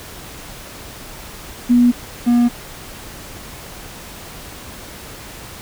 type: tone pair in turn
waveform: sine / triangle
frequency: 242.8 / 239.9 Hz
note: B3 / A#3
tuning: -29 / +50 cents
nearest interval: unison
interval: 21 cents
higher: first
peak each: -8 dBFS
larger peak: neither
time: 1.69-1.92 / 2.26-2.49 s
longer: neither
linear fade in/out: 20 ms
effects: pink hiss -35 dBFS RMS until 5.61 s